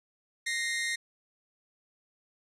sawtooth tone pair together, 1864.7 / 2093 Hz, A#6 / C7, 0 / 0 cents, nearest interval major second, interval 200 cents, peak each -28 / -30 dBFS, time 0.46-0.96 s, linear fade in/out 10 ms, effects resampled to 24000 Hz

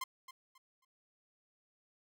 sawtooth tone with echo, 1046.5 Hz, C6, in tune, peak -33 dBFS, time 0.01-0.04 s, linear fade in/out 5 ms, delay 270 ms, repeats 3, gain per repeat -12 dB, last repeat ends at 0.85 s, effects none

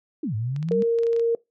sine exponential two-way sweep, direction down then up, 347.6 to 103.83 to 206.5 Hz, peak -24 dBFS, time 0.23-0.83 s, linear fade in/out 5 ms, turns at 0.35 s
clicks, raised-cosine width 0.2 ms, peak -26 dBFS, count 11, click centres 0.563 / 0.628 / 0.687 / 0.719 / 0.822 / 0.987 / 1.034 / 1.068 / 1.131 / 1.164 / 1.196 s
sine tone, 463.4 Hz, A#4, 10 cents flat, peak -18 dBFS, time 0.71-1.35 s, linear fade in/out 2 ms
effects noise-tail reverb RT60 0.2 s tail -23 dB re dry

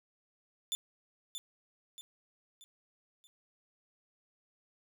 sawtooth tone with echo, 3520 Hz, A7, in tune, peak -29 dBFS, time 0.72-0.75 s, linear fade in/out 0 ms, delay 630 ms, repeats 4, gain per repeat -7 dB, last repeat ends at 3.27 s, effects none

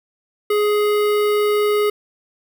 square tone with notch filter, 417.7 Hz, G#4, 10 cents sharp, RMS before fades -17 dBFS, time 0.5-1.9 s, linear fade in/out 5 ms, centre 6600 Hz, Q 0.86, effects none

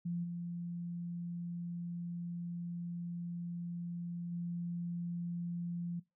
sine tone with level steps, 172.7 Hz, F3, 19 cents flat, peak -34 / -38 / -36 dBFS, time 0.05-6 s, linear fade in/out 10 ms, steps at 0.23 / 4.31 s, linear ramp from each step 20 ms, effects noise-tail reverb RT60 0.2 s tail -20 dB re dry

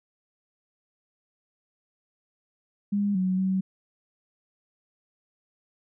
sine tone with pitch steps, 203 / 185.9 / 189.2 Hz, G#3 / F#3 / F#3, -39 / +8 / +39 cents, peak -22 dBFS, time 2.92-3.61 s, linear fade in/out 10 ms, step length 230 ms, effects none

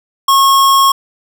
square tone, 1090 Hz, C#6, 29 cents flat, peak -7 dBFS, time 0.28-0.92 s, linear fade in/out 5 ms, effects none

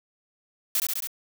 blue noise with echo, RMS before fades -24 dBFS, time 0.75-0.8 s, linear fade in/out 2 ms, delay 68 ms, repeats 4, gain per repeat -2 dB, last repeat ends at 1.072 s, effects none

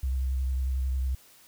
sine tone with vibrato, 65.2 Hz, C2, 5 cents flat, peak -25 dBFS, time 0.03-1.15 s, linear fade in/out 5 ms, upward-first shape square, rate 11 Hz, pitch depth 27 cents each way, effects white hiss -56 dBFS RMS until 1.47 s

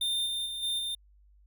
square tone with level steps, 3614 Hz, A7, 46 cents sharp, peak -28 / -31 / -35 / -29 / -32 dBFS, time 0.01-0.95 s, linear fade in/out 5 ms, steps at 0.25 / 0.45 / 0.62 / 0.78 s, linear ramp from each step 20 ms, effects added 50 Hz sine -57 dBFS peak until 1.46 s

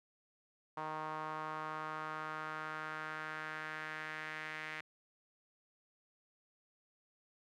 sawtooth tone with band-pass filter sweep, 155.56 Hz, D#3, in tune, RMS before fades -43 dBFS, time 0.77-4.81 s, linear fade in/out 5 ms, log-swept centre 990 to 2000 Hz, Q 2.9, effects none

